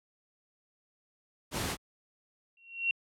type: noise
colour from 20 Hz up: pink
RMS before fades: -33 dBFS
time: 1.51-1.77 s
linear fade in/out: 50 ms
type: tone with exponential growth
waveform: sine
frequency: 2736 Hz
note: F7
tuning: 36 cents flat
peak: -23 dBFS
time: 2.57-2.91 s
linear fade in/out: 2 ms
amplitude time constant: 72 ms
effects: high-pass 60 Hz 12 dB/octave + low-pass 12000 Hz 12 dB/octave